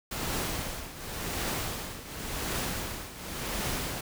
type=noise with tremolo; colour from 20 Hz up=pink; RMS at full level=-31 dBFS; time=0.11-4.01 s; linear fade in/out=5 ms; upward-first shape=triangle; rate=0.91 Hz; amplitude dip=80%; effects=none

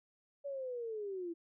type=linear sweep; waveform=sine; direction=down; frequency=572 to 329.6 Hz; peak=-38 dBFS; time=0.44-1.34 s; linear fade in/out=20 ms; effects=none

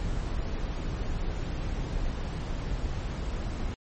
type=noise; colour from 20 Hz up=brown; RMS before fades=-31 dBFS; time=0-3.74 s; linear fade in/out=0 ms; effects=MP3 32 kbps

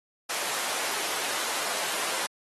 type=high-pass noise; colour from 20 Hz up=pink; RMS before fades=-31 dBFS; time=0.29-2.27 s; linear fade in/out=10 ms; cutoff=620 Hz; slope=12 dB/octave; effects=AAC 32 kbps

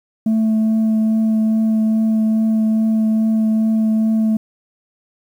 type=tone with vibrato; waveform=sine; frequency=220 Hz; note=A3; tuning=in tune; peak=-10 dBFS; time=0.26-4.37 s; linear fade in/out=5 ms; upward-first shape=triangle; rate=2.4 Hz; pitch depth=12 cents each way; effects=tanh soft clip ceiling -12 dBFS + 8-bit

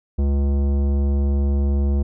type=tone with tanh clipping; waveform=sine; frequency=70.1 Hz; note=C#2; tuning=20 cents sharp; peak=-18 dBFS; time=0.18-2.03 s; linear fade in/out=10 ms; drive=15 dB; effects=none

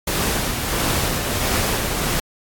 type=noise with tremolo; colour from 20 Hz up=pink; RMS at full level=-20 dBFS; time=0.07-2.2 s; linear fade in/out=5 ms; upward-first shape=triangle; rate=1.5 Hz; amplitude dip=40%; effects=AAC 64 kbps

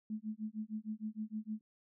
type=tone with tremolo; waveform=sine; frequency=215.9 Hz; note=A3; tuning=33 cents flat; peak=-35 dBFS; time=0.1-1.61 s; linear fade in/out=2 ms; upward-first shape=sine; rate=6.5 Hz; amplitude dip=100%; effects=none

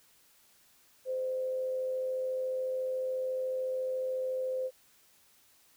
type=tone with amplitude modulation; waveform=sine; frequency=516 Hz; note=C5; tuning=24 cents flat; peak=-29 dBFS; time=1.05-4.71 s; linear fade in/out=50 ms; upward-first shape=sine; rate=94 Hz; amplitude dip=30%; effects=white hiss -64 dBFS RMS until 5.76 s

